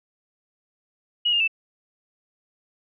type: tone with pitch steps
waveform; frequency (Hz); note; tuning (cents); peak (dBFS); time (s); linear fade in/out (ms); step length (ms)
sine; 2901 / 2822 / 2648; F#7 / F7 / E7; -35 / +17 / +7; -18; 1.25-1.478; 10; 76
effects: none